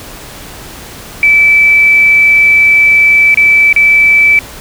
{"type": "tone with dropouts", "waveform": "sine", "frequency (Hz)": 2313, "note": "D7", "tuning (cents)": -27, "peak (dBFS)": -3, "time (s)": [1.23, 4.39], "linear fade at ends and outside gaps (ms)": 1, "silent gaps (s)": [[3.344, 3.373], [3.728, 3.762]], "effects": ["pink hiss -29 dBFS RMS until 4.6 s"]}